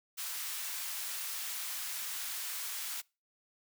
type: high-pass noise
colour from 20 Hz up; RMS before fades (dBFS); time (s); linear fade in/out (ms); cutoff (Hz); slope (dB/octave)
white; -39; 0.17-3.02; 20; 1100; 12
effects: noise-tail reverb RT60 0.3 s tail -25 dB re dry